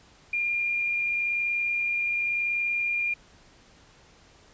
sine tone with amplitude modulation, 2405 Hz, D7, 41 cents sharp, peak -23 dBFS, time 0.33-3.14 s, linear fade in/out 5 ms, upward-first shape sine, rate 60.9 Hz, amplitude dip 25%, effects pink hiss -56 dBFS RMS until 4.53 s + resampled to 16000 Hz

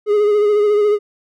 triangle tone with vibrato, 416.7 Hz, G#4, 6 cents sharp, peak -9 dBFS, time 0.06-0.99 s, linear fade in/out 50 ms, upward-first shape sine, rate 14 Hz, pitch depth 33 cents each way, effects none

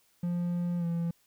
triangle tone with pitch glide, 174.61 to 169.15 Hz, F3 to E3, 0 to +45 cents, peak -26 dBFS, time 0.23-1.11 s, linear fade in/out 5 ms, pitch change -55 cents, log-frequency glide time 0.78-0.85 s, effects white hiss -68 dBFS RMS until 1.26 s

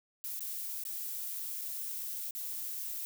violet noise with dropouts, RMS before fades -39 dBFS, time 0.24-3.05 s, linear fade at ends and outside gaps 0 ms, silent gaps 0.394-0.406 / 0.837-0.852 / 1.612-1.616 / 2.308-2.35 s, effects none

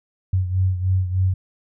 sine beating tone pair, 92.5 / 95.8 Hz, F#2 / G2, 0 / -39 cents, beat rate 3.3 Hz, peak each -18 / -24 dBFS, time 0.33-1.34 s, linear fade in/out 5 ms, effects none

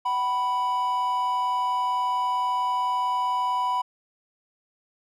triangle tone pair together, 756.6 / 987.8 Hz, F#5 / B5, +38 / 0 cents, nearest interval perfect fourth, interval 462 cents, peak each -29 / -21 dBFS, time 0.05-3.82 s, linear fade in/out 10 ms, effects none

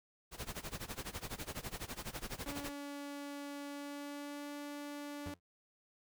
pink noise with tremolo, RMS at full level -41 dBFS, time 0.31-2.73 s, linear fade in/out 50 ms, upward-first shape sine, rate 12 Hz, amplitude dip 90%
sawtooth tone with pitch glide, 285.3 to 289.8 Hz, C#4 to D4, +50 to -23 cents, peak -39 dBFS, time 2.46-5.34 s, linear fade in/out 2 ms, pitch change +27 cents, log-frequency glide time 3.67-4.55 s
30% pulse tone with exponential decay, 87.31 Hz, F2, in tune, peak -38 dBFS, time 5.26-5.4 s, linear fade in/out 5 ms, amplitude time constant 30 ms
effects none

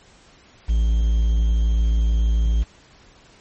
triangle tone with quantisation, 55.8 Hz, A1, 25 cents sharp, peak -13 dBFS, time 0.68-2.64 s, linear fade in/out 20 ms, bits 7, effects pink hiss -51 dBFS RMS until 3.4 s + MP3 32 kbps

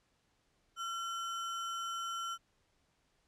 sine tone with sample-and-hold, 1362 Hz, F6, 44 cents flat, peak -36 dBFS, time 0.76-2.38 s, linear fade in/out 50 ms, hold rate 4410 Hz, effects pink hiss -75 dBFS RMS until 3.27 s + low-pass 8000 Hz 12 dB/octave

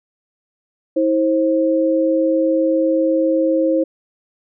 sine tone pair together, 322.2 / 530 Hz, E4 / C5, -39 / +22 cents, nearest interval major sixth, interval 861 cents, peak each -16 dBFS, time 0.96-3.84 s, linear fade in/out 10 ms, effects none

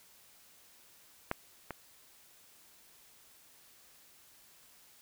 clicks, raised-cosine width 0.5 ms, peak -16 / -23 dBFS, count 2, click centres 1.314 / 1.707 s, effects white hiss -61 dBFS RMS until 5.01 s

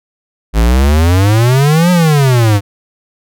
square exponential two-way sweep, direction up then down, 52.3 to 182 to 97.9 Hz, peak -7 dBFS, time 0.53-2.61 s, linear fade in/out 50 ms, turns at 1.91 s, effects none

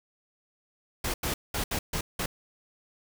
pink noise bursts at uneven times, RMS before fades -30 dBFS, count 6, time 1.04-1.14 / 1.23-1.34 / 1.54-1.64 / 1.71-1.79 / 1.93-2.01 / 2.19-2.26 s, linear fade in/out 5 ms, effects none

